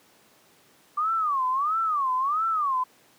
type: tone with vibrato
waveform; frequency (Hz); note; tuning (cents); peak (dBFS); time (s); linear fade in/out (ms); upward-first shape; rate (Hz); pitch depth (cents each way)
sine; 1166; D6; -13; -22; 0.97-2.84; 10; sine; 1.5; 240
effects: pink hiss -58 dBFS RMS until 3.18 s + high-pass 200 Hz 12 dB/octave